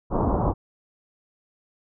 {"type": "low-pass noise", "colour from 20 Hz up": "pink", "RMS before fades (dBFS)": -22, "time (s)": [0.1, 0.54], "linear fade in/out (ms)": 50, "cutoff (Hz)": 1100, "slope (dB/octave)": 48, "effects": []}